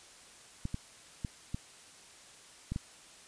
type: clicks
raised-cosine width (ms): 5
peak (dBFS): -22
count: 6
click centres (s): 0.654 / 0.744 / 1.248 / 1.545 / 2.72 / 2.761
effects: white hiss -55 dBFS RMS until 3.27 s + resampled to 22050 Hz